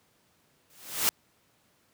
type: noise with exponential growth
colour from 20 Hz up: white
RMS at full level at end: -22 dBFS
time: 0.7-1.09 s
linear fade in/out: 0 ms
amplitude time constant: 84 ms
effects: pink hiss -67 dBFS RMS until 1.93 s + high-pass 100 Hz 12 dB/octave